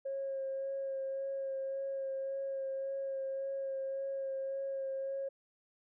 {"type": "tone with vibrato", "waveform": "sine", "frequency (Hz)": 541, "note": "C#5", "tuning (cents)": -42, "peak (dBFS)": -34, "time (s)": [0.05, 5.29], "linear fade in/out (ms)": 10, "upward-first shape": "sine", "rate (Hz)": 1.8, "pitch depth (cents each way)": 15, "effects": ["tanh soft clip ceiling -30 dBFS"]}